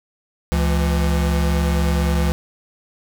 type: tone pair together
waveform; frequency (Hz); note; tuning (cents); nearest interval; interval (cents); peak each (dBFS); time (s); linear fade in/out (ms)
square; 70.64 / 168; C#2 / E3; +33 / +33; octave + minor third; 1500; -18 / -22; 0.52-2.32; 0
effects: none